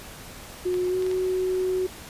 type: tone with pitch glide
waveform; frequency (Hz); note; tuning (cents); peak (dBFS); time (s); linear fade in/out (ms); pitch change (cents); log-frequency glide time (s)
sine; 362.1 to 370.8; F#4 to F#4; -37 to +4; -22; 0.65-1.87; 10; +41; 0.89-0.95
type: clicks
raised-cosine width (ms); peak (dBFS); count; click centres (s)
0.2; -22; 4; 0.742 / 1.024 / 1.065 / 1.114
effects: pink hiss -42 dBFS RMS until 2.09 s + resampled to 32000 Hz